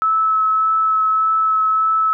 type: tone with vibrato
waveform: sine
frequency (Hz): 1300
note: E6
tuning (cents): -24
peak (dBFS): -13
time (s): 0.02-2.13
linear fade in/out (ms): 0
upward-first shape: sine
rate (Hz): 1.7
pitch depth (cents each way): 10
effects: none